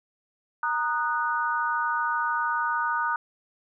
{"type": "chord", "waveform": "sine", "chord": "D# minor", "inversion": "second", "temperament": "equal with one note detuned", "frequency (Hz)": [932.3, 1233.1, 1480], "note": ["A#5", "D#6", "F#6"], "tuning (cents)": [0, -16, 0], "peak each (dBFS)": -28, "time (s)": [0.63, 3.16], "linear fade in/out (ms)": 2, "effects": []}